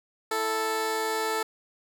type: tone pair together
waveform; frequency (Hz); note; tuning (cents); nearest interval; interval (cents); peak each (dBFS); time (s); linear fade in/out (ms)
15% pulse; 330.2 / 440; E4 / A4; +3 / 0; perfect fourth; 497; -30 / -20; 0.31-1.43; 5
effects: none